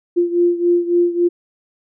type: beating tone pair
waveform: sine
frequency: 347.3 / 350.9 Hz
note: F4 / F4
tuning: -10 / +8 cents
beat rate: 3.6 Hz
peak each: -14 / -18 dBFS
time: 0.16-1.29 s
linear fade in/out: 20 ms
effects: none